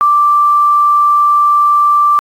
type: tone with quantisation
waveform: sine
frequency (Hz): 1174.7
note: D6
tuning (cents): 0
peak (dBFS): -6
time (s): 0.01-2.19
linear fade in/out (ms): 0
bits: 6
effects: AAC 48 kbps